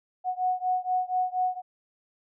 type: beating tone pair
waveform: sine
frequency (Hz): 734 / 738.2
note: F#5 / F#5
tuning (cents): -14 / -4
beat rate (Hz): 4.2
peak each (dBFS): -27 / -28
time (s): 0.24-1.62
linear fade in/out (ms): 50
effects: none